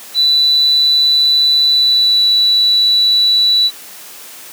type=tone with pitch glide; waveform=sine; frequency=3975 to 3948 Hz; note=B7 to B7; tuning=+10 to -1 cents; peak=-8 dBFS; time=0.14-3.71 s; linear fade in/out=50 ms; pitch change=-11 cents; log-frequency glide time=1.71-2.25 s; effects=white hiss -34 dBFS RMS until 4.52 s + high-pass 200 Hz 12 dB/octave